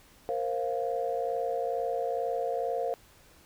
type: chord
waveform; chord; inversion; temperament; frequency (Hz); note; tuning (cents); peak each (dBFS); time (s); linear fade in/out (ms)
sine; Bb suspended second; none; equal with one note detuned; 466.2 / 528.4 / 698.5; Bb4 / C5 / F5; 0 / +17 / 0; -32; 0.29-2.94; 0
effects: tanh soft clip ceiling -18 dBFS + pink hiss -58 dBFS RMS until 3.45 s